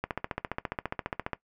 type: click train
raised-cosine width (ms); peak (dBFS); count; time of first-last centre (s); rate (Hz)
0.5; -15; 20; 0.04-1.333; 14.7
effects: noise-tail reverb RT60 0.1 s tail -18 dB re dry